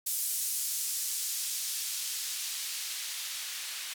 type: noise with band-pass filter sweep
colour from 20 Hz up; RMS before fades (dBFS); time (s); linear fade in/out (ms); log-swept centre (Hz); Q
blue; -35; 0.06-3.94; 10; 9100 to 2300; 0.75
effects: none